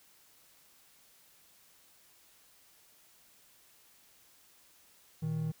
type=tone pair together; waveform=triangle; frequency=117.6 / 157.27 Hz; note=A#2 / D#3; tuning=+16 / +19 cents; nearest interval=perfect fourth; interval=503 cents; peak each=-37 / -30 dBFS; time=5.22-5.52 s; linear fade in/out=10 ms; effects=white hiss -63 dBFS RMS until 5.6 s